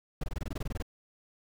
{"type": "noise bursts", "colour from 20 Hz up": "brown", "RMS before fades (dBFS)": -32, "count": 13, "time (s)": [0.21, 0.825], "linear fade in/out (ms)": 5, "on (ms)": 27, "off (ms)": 22, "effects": []}